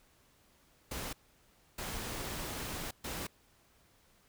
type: noise bursts at uneven times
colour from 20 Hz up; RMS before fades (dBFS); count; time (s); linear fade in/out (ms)
pink; -40; 3; 0.91-1.13 / 1.78-2.91 / 3.04-3.27; 5
effects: pink hiss -67 dBFS RMS until 4.28 s